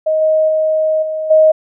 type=tone with level steps; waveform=sine; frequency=627 Hz; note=D#5; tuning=13 cents sharp; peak=-11 / -9 / -11 / -17 / -5 dBFS; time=0.06-1.52 s; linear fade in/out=10 ms; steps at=0.21 / 0.48 / 1.02 / 1.3 s; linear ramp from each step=10 ms; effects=none